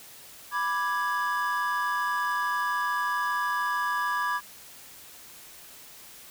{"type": "chord", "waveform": "triangle", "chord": "G# diminished", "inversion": "first", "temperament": "equal", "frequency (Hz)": [987.8, 1174.7, 1661.2], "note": ["B5", "D6", "G#6"], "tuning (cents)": [0, 0, 0], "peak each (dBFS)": -28, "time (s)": [0.51, 4.41], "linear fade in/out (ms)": 50, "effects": ["white hiss -48 dBFS RMS until 6.3 s"]}